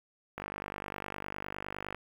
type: click train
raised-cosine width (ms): 0.5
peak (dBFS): -22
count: 79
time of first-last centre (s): 0.38-1.946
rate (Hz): 49.8
effects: 8-bit